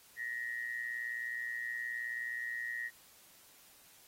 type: tone with amplitude modulation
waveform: sine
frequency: 1885 Hz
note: A#6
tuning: 19 cents sharp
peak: -33 dBFS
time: 0.16-2.91 s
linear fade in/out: 50 ms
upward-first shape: sine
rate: 119 Hz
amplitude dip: 75%
effects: white hiss -61 dBFS RMS until 4.07 s + AAC 48 kbps